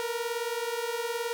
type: beating tone pair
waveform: sawtooth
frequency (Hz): 460.7 / 479.7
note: A#4 / A#4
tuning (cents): -20 / +50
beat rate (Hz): 19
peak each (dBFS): -29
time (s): 0-1.33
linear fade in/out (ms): 0
effects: 9-bit